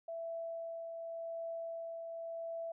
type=tone with tremolo; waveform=sine; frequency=664 Hz; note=E5; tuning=12 cents sharp; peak=-38 dBFS; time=0.08-2.72 s; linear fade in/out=5 ms; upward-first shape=triangle; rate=0.89 Hz; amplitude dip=35%; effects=none